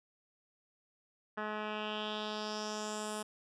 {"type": "tone with low-pass filter sweep", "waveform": "10% pulse", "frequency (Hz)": 212.8, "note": "G#3", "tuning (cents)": 42, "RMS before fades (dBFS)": -39, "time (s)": [1.37, 3.23], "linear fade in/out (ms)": 10, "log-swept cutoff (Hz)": [1800, 9700], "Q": 3.5, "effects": []}